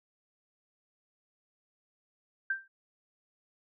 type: tone with exponential decay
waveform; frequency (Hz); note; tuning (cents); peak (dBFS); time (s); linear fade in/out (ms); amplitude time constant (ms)
sine; 1571; G6; +3; -25; 2.5-2.68; 5; 38
effects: none